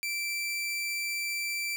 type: tone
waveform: sawtooth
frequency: 2339 Hz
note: D7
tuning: 8 cents flat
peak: -27 dBFS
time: 0.03-1.76 s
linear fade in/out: 0 ms
effects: none

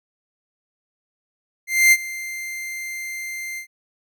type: tone with ADSR envelope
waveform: 45% pulse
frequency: 2093 Hz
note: C7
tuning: in tune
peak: -9 dBFS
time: 1.67-3.67 s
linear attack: 250 ms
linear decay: 46 ms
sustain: -19 dB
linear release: 94 ms
effects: none

